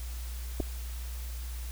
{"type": "clicks", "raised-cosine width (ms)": 2, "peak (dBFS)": -19, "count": 2, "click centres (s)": [0.601, 0.604], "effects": ["added 60 Hz sine -35 dBFS peak until 1.71 s", "white hiss -48 dBFS RMS until 1.71 s"]}